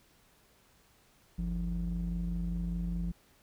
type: ring-modulated tone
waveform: triangle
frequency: 61.74 Hz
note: B1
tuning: in tune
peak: -26 dBFS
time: 1.38-3.12 s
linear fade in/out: 10 ms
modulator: 111 Hz
effects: pink hiss -65 dBFS RMS until 3.42 s